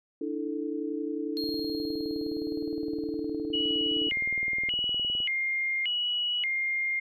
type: chord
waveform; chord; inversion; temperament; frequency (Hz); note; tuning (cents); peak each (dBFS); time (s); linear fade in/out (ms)
sine; D suspended second; none; equal with one note detuned; 293.7 / 324.9 / 440; D4 / E4 / A4; 0 / -25 / 0; -33 / -34 / -35; 0.21-4.09; 5
type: tone with exponential decay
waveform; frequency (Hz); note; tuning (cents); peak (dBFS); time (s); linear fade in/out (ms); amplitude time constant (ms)
triangle; 4247; C8; +25; -31; 1.37-4.27; 0; 630
type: click train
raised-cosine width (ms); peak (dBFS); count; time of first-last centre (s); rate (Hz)
2; -31; 74; 1.44-5.203; 19.4
type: tone with vibrato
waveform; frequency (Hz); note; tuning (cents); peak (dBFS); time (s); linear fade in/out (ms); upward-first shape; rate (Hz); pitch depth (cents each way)
sine; 2489; D#7; 0; -26; 3.53-7; 10; square; 0.86; 280
effects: none